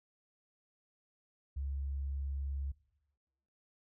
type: tone with vibrato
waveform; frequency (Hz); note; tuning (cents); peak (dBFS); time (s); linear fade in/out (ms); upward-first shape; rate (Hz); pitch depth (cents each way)
sine; 69.1; C#2; -5; -35; 1.56-2.72; 10; sine; 19; 10
effects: noise-tail reverb RT60 1.0 s tail -20 dB re dry